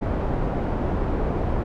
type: low-pass noise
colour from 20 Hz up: pink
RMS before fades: -24 dBFS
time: 0.01-1.64 s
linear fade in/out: 20 ms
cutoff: 790 Hz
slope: 12 dB/octave
effects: none